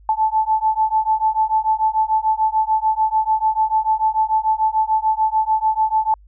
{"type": "beating tone pair", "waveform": "sine", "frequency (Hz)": [870, 876.8], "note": ["A5", "A5"], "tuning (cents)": [-20, -6], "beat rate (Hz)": 6.8, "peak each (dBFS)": -18, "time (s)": [0.09, 6.14], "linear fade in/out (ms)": 2, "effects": ["added 50 Hz sine -44 dBFS peak until 6.27 s"]}